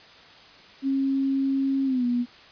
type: tone with pitch glide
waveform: sine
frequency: 271 to 242.8 Hz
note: C#4 to B3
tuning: -39 to -29 cents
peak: -21 dBFS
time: 0.82-2.26 s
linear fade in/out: 50 ms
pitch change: -190 cents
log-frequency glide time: 1.85-2.05 s
effects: white hiss -49 dBFS RMS until 2.51 s + resampled to 11025 Hz